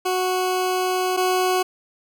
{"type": "tone pair in turn", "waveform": "20% pulse", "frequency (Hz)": [368.7, 368.7], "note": ["F#4", "F#4"], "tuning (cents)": [-6, -6], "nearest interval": "unison", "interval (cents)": 0, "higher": "neither", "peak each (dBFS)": [-15, -13], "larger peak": "second", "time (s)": [[0.05, 1.17], [1.17, 1.63]], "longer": "first", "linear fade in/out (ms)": 10, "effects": []}